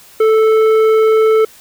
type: tone with tanh clipping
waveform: sine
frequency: 439.2 Hz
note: A4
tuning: 3 cents flat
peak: -9 dBFS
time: 0.2-1.45 s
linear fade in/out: 5 ms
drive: 10 dB
effects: white hiss -42 dBFS RMS until 1.6 s